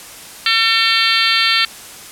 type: harmonic tone with a mistuned harmonic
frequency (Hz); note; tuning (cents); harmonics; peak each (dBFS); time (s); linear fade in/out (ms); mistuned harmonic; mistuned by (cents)
450; A4; +39; 3 / 4 / 5 / 6 / 7 / 8 / 9 / 10; -20 / -20 / -20 / -20 / -20 / -20 / -20 / -20; 0.46-1.65; 2; 8; -22
effects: white hiss -35 dBFS RMS until 2.11 s + low-pass 12000 Hz 12 dB/octave